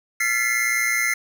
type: tone cluster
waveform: square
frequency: 1373 / 1741 / 1998 / 2117 Hz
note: F6 / A6 / B6 / C7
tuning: -30 / -19 / +20 / +20 cents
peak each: -31 / -31 / -26 / -22 dBFS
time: 0.2-1.14 s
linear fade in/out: 5 ms
effects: none